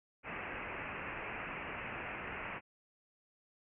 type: low-pass noise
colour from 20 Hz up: white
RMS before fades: -43 dBFS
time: 0.23-2.61 s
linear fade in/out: 50 ms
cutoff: 2700 Hz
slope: 96 dB/octave
effects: none